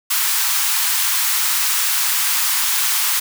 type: high-pass noise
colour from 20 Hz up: white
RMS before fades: -18 dBFS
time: 0.1-3.2 s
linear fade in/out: 10 ms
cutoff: 860 Hz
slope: 48 dB/octave
effects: none